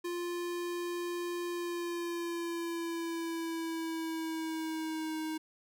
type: tone with pitch glide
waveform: square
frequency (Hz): 349.2 to 314.7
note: F4 to D#4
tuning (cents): 0 to +20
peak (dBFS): -35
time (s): 0.04-5.38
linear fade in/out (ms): 10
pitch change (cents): -180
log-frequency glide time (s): 1.49-5.18
effects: none